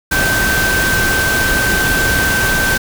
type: tone in noise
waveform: sine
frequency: 1551 Hz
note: G6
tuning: 19 cents flat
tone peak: -14 dBFS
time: 0.11-2.78 s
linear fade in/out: 10 ms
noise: pink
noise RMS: -17 dBFS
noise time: 0.11-2.78 s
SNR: 0 dB
effects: none